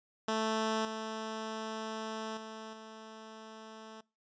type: tone with level steps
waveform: 10% pulse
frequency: 220 Hz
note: A3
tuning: in tune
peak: -22 / -29 / -35 / -39 dBFS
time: 0.28-4.01 s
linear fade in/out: 5 ms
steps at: 0.85 / 2.37 / 2.73 s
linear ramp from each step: 2 ms
effects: noise-tail reverb RT60 0.3 s tail -24 dB re dry + resampled to 16000 Hz